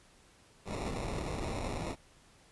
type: noise with sample-and-hold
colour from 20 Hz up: pink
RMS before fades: -37 dBFS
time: 0.65-1.96 s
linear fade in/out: 50 ms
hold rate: 1575 Hz
effects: pink hiss -62 dBFS RMS until 2.51 s + resampled to 24000 Hz